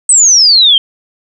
sine exponential sweep, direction down, 8372 to 3100 Hz, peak -3 dBFS, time 0.09-0.78 s, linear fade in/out 2 ms, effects none

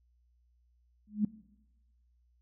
sine tone with exponential growth, 210 Hz, G#3, 19 cents sharp, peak -21 dBFS, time 1.07-1.25 s, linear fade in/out 5 ms, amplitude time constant 37 ms, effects noise-tail reverb RT60 1.0 s tail -20 dB re dry + added 60 Hz sine -66 dBFS peak until 2.41 s

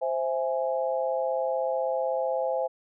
sine chord, C augmented, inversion none, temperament equal, 523.3 / 659.3 / 830.6 Hz, C5 / E5 / G#5, 0 / 0 / 0 cents, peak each -27 / -30 / -32 dBFS, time 0.01-2.68 s, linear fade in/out 20 ms, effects none

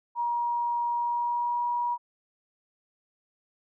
sine tone with pitch glide, 951 to 960.9 Hz, A#5 to B5, +34 to -48 cents, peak -25 dBFS, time 0.15-1.98 s, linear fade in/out 50 ms, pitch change +18 cents, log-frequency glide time 0.95-1.66 s, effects none

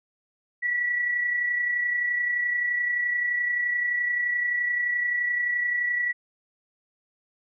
sine tone with amplitude modulation, 1945 Hz, B6, 27 cents flat, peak -21 dBFS, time 0.62-6.13 s, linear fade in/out 20 ms, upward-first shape sine, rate 31.6 Hz, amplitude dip 40%, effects none

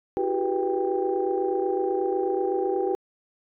sine tone cluster, 330.3 / 375.8 / 403.9 / 490.7 / 791 Hz, E4 / F#4 / G#4 / B4 / G5, +4 / +27 / -48 / -11 / +15 cents, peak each -32 / -25 / -30 / -30 / -30 dBFS, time 0.17-2.95 s, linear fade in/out 0 ms, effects tanh soft clip ceiling -12 dBFS

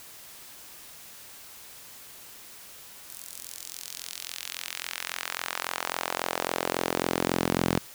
sawtooth tone with high-pass filter sweep, 43.65 Hz, F1, in tune, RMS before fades -32 dBFS, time 3.09-7.79 s, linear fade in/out 0 ms, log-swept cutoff 10000 to 180 Hz, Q 1, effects white hiss -47 dBFS RMS until 7.94 s

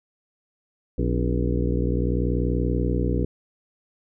harmonic tone with a mistuned harmonic, 60.5 Hz, B1, 35 cents flat, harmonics 1 / 2 / 3 / 4 / 5 / 6 / 7 / 8, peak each -24 / -27 / -29 / -30 / -31 / -32 / -32 / -33 dBFS, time 0.98-3.25 s, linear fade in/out 5 ms, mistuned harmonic 4, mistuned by +140 cents, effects none

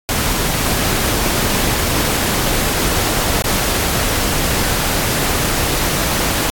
pink noise with dropouts, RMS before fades -17 dBFS, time 0.09-6.5 s, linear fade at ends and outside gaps 0 ms, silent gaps 3.422-3.442 s, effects AAC 64 kbps

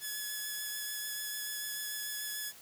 5% pulse tone with vibrato, 1703 Hz, G#6, 43 cents sharp, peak -26 dBFS, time 0-2.53 s, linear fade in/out 50 ms, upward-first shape triangle, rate 6.8 Hz, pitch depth 15 cents each way, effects white hiss -54 dBFS RMS until 2.61 s

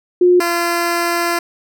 sine / 10% pulse tone pair in turn, 357.7 / 343 Hz, F4 / F4, +41 / -31 cents, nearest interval minor second, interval 72 cents, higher first, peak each -7 dBFS, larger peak neither, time 0.21-0.4 / 0.4-1.39 s, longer second, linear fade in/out 5 ms, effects none

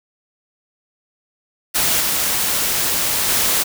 white noise with level steps, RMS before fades -17 / -19 / -17 dBFS, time 1.74-3.64 s, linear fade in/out 20 ms, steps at 2 / 3.28 s, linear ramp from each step 5 ms, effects none

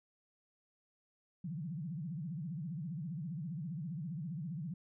sine tone with vibrato, 160.9 Hz, E3, 42 cents flat, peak -38 dBFS, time 1.44-4.74 s, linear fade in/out 5 ms, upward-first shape sine, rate 15 Hz, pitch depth 250 cents each way, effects none

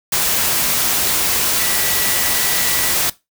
sine tone in noise, 1953 Hz, B6, 20 cents flat, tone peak -27 dBFS, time 1.59-2.92 s, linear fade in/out 5 ms, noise white, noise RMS -17 dBFS, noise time 0.12-3.1 s, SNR -13 dB, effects noise-tail reverb RT60 0.2 s tail -18 dB re dry

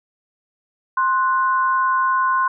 sine tone pair together, 1049.5 / 1480 Hz, C6 / F#6, +5 / 0 cents, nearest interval tritone, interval 595 cents, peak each -16 / -22 dBFS, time 0.97-2.48 s, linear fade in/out 5 ms, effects none

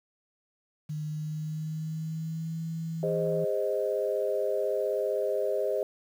sine tone with pitch glide, 152.2 to 163.12 Hz, D#3 to E3, -38 to -18 cents, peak -31 dBFS, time 0.89-3.45 s, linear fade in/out 10 ms, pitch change +120 cents, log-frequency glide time 1.04-2.6 s
sine chord, Ab major, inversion none, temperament equal with one note detuned, 407.5 / 523.3 / 622.3 Hz, Ab4 / C5 / Eb5, -33 / 0 / 0 cents, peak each -30 dBFS, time 3.03-5.83 s, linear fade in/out 2 ms
effects tanh soft clip ceiling -14 dBFS + 9-bit

